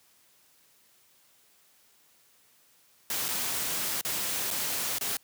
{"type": "noise with dropouts", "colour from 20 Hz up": "white", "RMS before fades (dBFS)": -31, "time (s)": [3.1, 5.17], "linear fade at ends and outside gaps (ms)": 2, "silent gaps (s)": [[3.283, 3.287], [4.012, 4.049], [4.506, 4.51], [4.985, 5.01]], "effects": ["white hiss -63 dBFS RMS until 5.23 s", "high-pass 80 Hz 12 dB/octave"]}